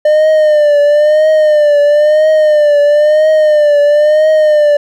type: tone with vibrato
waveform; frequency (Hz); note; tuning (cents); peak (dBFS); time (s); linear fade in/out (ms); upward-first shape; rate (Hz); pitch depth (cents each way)
triangle; 602; D5; +43; -3; 0.05-4.77; 5; triangle; 1; 72
effects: none